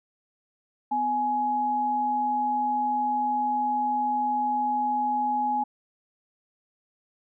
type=tone pair together; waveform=sine; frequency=251.6 / 838.5 Hz; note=B3 / G#5; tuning=+32 / +16 cents; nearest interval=octave + major sixth; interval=2084 cents; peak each=-33 / -23 dBFS; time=0.91-5.64 s; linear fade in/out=10 ms; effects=none